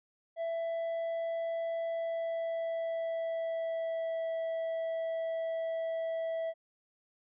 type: tone with pitch glide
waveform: triangle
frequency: 664 to 655.2 Hz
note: E5 to E5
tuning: +12 to -11 cents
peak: -30 dBFS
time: 0.36-6.54 s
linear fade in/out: 50 ms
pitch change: -23 cents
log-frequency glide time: 1.88-4.32 s
effects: resampled to 8000 Hz